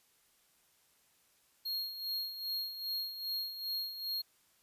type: tone with tremolo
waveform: square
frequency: 4264 Hz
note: C8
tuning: 32 cents sharp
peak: -34 dBFS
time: 1.65-4.22 s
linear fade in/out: 10 ms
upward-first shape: sine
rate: 2.5 Hz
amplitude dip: 65%
effects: white hiss -70 dBFS RMS until 4.62 s + resampled to 32000 Hz